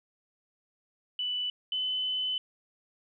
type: tone pair in turn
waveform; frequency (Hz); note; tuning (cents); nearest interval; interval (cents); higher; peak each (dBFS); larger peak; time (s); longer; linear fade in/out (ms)
sine; 2978 / 3023; F#7 / F#7; +11 / +36; unison; 25; second; -29 / -28; second; 1.19-1.5 / 1.72-2.38; second; 2
effects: none